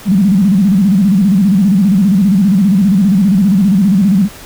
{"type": "tone with vibrato", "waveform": "sine", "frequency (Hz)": 194.3, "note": "G3", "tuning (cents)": -15, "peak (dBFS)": -6, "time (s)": [0.05, 4.29], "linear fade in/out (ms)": 50, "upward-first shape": "square", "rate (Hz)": 15, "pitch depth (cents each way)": 130, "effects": ["pink hiss -33 dBFS RMS until 4.45 s"]}